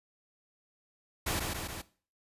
pink noise with echo, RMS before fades -32 dBFS, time 1.26-1.4 s, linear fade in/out 10 ms, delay 140 ms, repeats 3, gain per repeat -3 dB, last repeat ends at 1.82 s, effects noise-tail reverb RT60 0.4 s tail -18 dB re dry + resampled to 32000 Hz

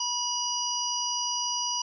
harmonic tone, 971 Hz, B5, 30 cents flat, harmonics 1 / 3 / 5 / 6, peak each -33 / -35 / -32 / -31 dBFS, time 0-1.82 s, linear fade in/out 5 ms, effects none

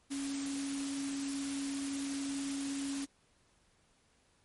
sine tone in noise, 277.2 Hz, C#4, in tune, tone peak -35 dBFS, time 0.1-3.06 s, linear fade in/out 20 ms, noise white, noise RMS -43 dBFS, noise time 0.1-3.06 s, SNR +5 dB, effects pink hiss -70 dBFS RMS until 4.44 s + MP3 48 kbps

